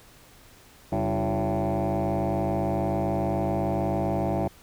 sine tone with frequency modulation, 238.5 Hz, A#3, 40 cents sharp, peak -21 dBFS, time 0.92-4.48 s, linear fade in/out 5 ms, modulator 107 Hz, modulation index 5.3, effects tanh soft clip ceiling -21 dBFS + pink hiss -53 dBFS RMS until 4.62 s

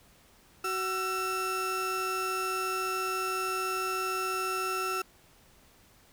35% pulse tone pair together, 374.6 / 1338 Hz, F#4 / E6, +21 / +25 cents, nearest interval octave + minor seventh, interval 2204 cents, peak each -33 / -29 dBFS, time 0.64-5.02 s, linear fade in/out 5 ms, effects pink hiss -60 dBFS RMS until 6.12 s

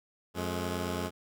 10% pulse tone pair together, 89.01 / 211.7 Hz, F2 / G#3, +33 / +33 cents, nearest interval octave + minor third, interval 1500 cents, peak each -25 / -28 dBFS, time 0.34-1.11 s, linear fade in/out 50 ms, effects none

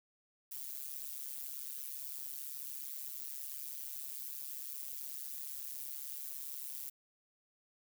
violet noise with amplitude modulation, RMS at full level -40 dBFS, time 0.51-6.9 s, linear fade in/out 10 ms, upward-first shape sine, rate 138 Hz, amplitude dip 95%, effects none

